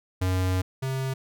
square tone pair in turn, 92.5 / 132.66 Hz, F#2 / C3, 0 / +24 cents, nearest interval tritone, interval 624 cents, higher second, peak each -23 / -27 dBFS, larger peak first, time 0.21-0.62 / 0.82-1.14 s, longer first, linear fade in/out 10 ms, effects none

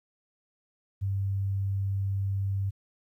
sine tone, 98 Hz, G2, in tune, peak -26 dBFS, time 1.01-2.71 s, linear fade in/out 20 ms, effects 11-bit

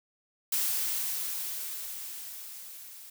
blue noise with level ramp, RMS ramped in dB -28 to -48 dBFS, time 0.52-3.1 s, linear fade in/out 5 ms, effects none

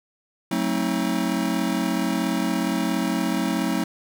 square chord, F# diminished seventh, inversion none, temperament just, 185 / 222 / 266.4 / 319.7 Hz, F#3 / A3 / C4 / Eb4, 0 / +16 / +31 / +47 cents, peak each -28 dBFS, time 0.51-3.84 s, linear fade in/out 5 ms, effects none

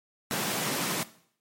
pink high-pass noise, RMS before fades -30 dBFS, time 0.31-1.03 s, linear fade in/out 0 ms, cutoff 130 Hz, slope 48 dB/octave, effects noise-tail reverb RT60 0.6 s tail -17 dB re dry + MP3 64 kbps

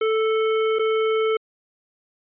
square tone with dropouts, 440 Hz, A4, in tune, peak -19 dBFS, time 0.01-1.37 s, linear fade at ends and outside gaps 5 ms, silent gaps 0.787-0.793 s, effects resampled to 8000 Hz

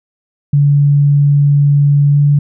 sine tone with pitch glide, 143.5 to 144.58 Hz, D3 to D3, -40 to -27 cents, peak -6 dBFS, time 0.53-2.39 s, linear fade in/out 5 ms, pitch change +13 cents, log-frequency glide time 2.11-2.18 s, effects none

